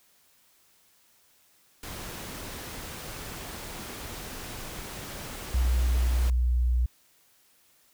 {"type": "noise", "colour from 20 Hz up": "pink", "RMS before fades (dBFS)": -39, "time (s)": [1.83, 6.3], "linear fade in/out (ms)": 2}
{"type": "tone with pitch glide", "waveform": "sine", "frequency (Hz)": [61.74, 60.78], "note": ["B1", "B1"], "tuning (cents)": [0, -27], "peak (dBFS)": -21, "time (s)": [5.54, 6.86], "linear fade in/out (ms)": 5, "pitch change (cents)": -27, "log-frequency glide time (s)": [5.68, 6.72]}
{"effects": ["white hiss -63 dBFS RMS until 7.93 s"]}